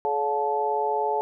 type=harmonic tone with a mistuned harmonic; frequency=142.3 Hz; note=C#3; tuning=46 cents sharp; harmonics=3 / 4 / 5 / 6; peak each=-27 / -32 / -30 / -25 dBFS; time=0.05-1.21 s; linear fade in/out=0 ms; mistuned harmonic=6; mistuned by=+34 cents; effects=none